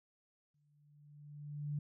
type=tone with exponential growth; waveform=sine; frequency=146.83 Hz; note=D3; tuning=in tune; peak=-34 dBFS; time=0.54-1.79 s; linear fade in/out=5 ms; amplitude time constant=270 ms; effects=none